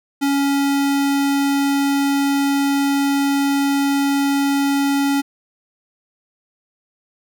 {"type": "tone", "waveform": "square", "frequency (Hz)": 279.4, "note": "C#4", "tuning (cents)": 14, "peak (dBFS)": -16, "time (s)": [0.21, 5.22], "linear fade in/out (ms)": 20, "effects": []}